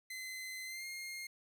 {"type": "tone with pitch glide", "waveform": "sawtooth", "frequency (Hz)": [2049, 2129], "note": ["C7", "C7"], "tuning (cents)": [-37, 30], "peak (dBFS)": -39, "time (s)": [0.1, 1.27], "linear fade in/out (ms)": 5, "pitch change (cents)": 67, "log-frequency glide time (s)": [0.65, 0.86], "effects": []}